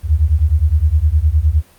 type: beating tone pair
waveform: sine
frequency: 72 / 81.7 Hz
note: D2 / E2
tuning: -34 / -15 cents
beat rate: 9.7 Hz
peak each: -13 / -13 dBFS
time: 0.03-1.63 s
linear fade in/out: 50 ms
effects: pink hiss -48 dBFS RMS until 1.78 s + Opus 32 kbps